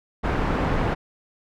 pink low-pass noise, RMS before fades -23 dBFS, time 0.23-0.95 s, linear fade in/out 20 ms, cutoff 1500 Hz, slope 12 dB/octave, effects none

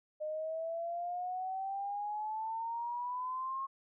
sine exponential sweep, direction up, 608 to 1085 Hz, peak -35 dBFS, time 0.2-3.67 s, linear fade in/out 20 ms, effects none

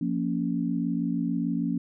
sine chord, Bb minor, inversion second, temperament just, 174.81 / 233.1 / 279.7 Hz, F3 / Bb3 / Db4, +2 / 0 / +16 cents, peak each -29 dBFS, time 0.01-1.78 s, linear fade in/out 5 ms, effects none

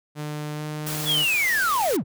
sawtooth tone with pitch glide, 150 to 151.92 Hz, D3 to D#3, +37 to -41 cents, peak -25 dBFS, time 0.15-1.26 s, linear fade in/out 50 ms, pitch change +22 cents, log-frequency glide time 0.54-0.63 s
white noise, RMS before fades -31 dBFS, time 0.86-1.97 s, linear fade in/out 10 ms
triangle linear sweep, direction down, 3482 to 86 Hz, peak -18 dBFS, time 1.05-2.04 s, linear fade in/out 50 ms
effects none

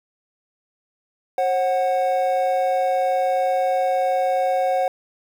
triangle tone pair together, 537 / 740 Hz, C5 / F#5, +45 / 0 cents, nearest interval tritone, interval 555 cents, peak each -19 / -18 dBFS, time 1.38-4.88 s, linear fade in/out 2 ms, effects 8-bit

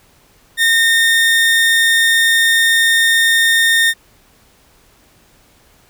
30% pulse tone, 1829 Hz, A#6, 33 cents flat, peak -7 dBFS, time 0.57-3.94 s, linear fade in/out 50 ms, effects pink hiss -51 dBFS RMS until 5.89 s

